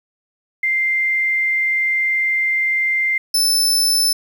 sine / sawtooth tone pair in turn, 2093 / 5274 Hz, C7 / E8, 0 / 0 cents, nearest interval octave + major third, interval 1600 cents, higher second, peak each -15 / -11 dBFS, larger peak second, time 0.63-3.18 / 3.34-4.13 s, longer first, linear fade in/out 5 ms, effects 8-bit

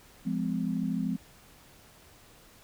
sine chord, F minor, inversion none, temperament equal with one note detuned, 174.61 / 207.7 / 255.2 Hz, F3 / Ab3 / C4, 0 / 0 / -43 cents, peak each -32 dBFS, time 0.25-1.17 s, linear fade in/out 20 ms, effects pink hiss -56 dBFS RMS until 2.63 s

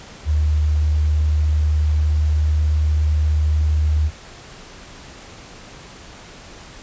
sine tone with pitch glide, 75.7 to 76.23 Hz, D#2 to D#2, -47 to -35 cents, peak -14 dBFS, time 0.25-4.11 s, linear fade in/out 50 ms, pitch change +12 cents, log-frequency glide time 0.43-2.55 s, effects pink hiss -40 dBFS RMS until 6.82 s + resampled to 16000 Hz

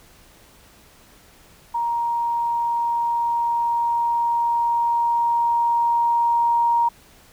sine tone with level ramp, 939 Hz, A#5, 12 cents sharp, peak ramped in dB -20 to -15 dBFS, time 1.74-6.89 s, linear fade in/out 10 ms, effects pink hiss -51 dBFS RMS until 7.32 s

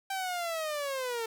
sawtooth linear sweep, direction down, 784 to 445.3 Hz, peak -28 dBFS, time 0.1-1.26 s, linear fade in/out 5 ms, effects none

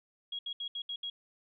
sine tone bursts at uneven times, 3300 Hz, G#7, 12 cents flat, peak -35 dBFS, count 6, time 0.32-0.39 / 0.46-0.53 / 0.6-0.68 / 0.75-0.82 / 0.89-0.96 / 1.03-1.1 s, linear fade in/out 5 ms, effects none

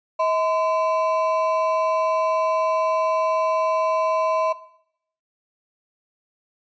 triangle ring-modulated tone, 830.6 Hz, G#5, in tune, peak -13 dBFS, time 0.19-4.53 s, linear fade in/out 10 ms, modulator 192 Hz, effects noise-tail reverb RT60 0.7 s tail -17 dB re dry + resampled to 16000 Hz

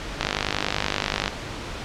click train, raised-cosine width 0.2 ms, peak -4 dBFS, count 55, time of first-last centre 0.21-1.279 s, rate 50.5 Hz, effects pink hiss -33 dBFS RMS until 1.84 s + low-pass 5000 Hz 12 dB/octave

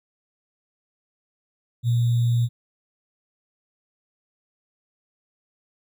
sine tone with sample-and-hold, 118.6 Hz, A#2, 30 cents sharp, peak -17 dBFS, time 1.83-2.49 s, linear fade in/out 50 ms, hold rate 3675 Hz, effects none

